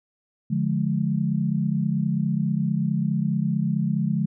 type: chord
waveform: sine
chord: D diminished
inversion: none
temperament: just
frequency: 146.83 / 176.2 / 211.4 Hz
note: D3 / F3 / Ab3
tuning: 0 / +16 / +31 cents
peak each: -25 dBFS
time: 0.5-4.26 s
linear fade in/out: 10 ms
effects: none